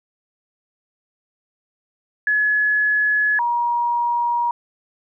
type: tone pair in turn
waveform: sine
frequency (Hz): 1699 / 951.9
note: G#6 / A#5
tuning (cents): +39 / +36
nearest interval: minor seventh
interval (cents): 1003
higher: first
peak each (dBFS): -15 / -17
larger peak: first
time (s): 2.27-3.39 / 3.39-4.51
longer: neither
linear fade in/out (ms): 2
effects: none